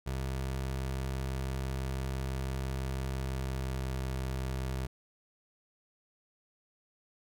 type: tone with pitch glide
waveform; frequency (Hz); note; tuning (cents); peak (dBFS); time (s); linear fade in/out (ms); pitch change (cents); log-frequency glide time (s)
25% pulse; 66 to 65.24; C2 to C2; +16 to -4; -29; 0.06-4.87; 10; -20; 3.08-4
effects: none